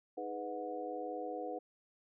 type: harmonic tone with a mistuned harmonic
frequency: 104.2 Hz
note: G#2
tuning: 6 cents sharp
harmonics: 3 / 4 / 5 / 6 / 7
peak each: -45 / -46 / -42 / -52 / -43 dBFS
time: 0.17-1.59 s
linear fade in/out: 10 ms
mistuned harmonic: 5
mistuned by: -78 cents
effects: none